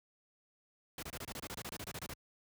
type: noise bursts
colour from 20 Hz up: pink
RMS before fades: -43 dBFS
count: 16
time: 0.98-2.137 s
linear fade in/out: 2 ms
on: 47 ms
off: 27 ms
effects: high-pass 60 Hz 12 dB/octave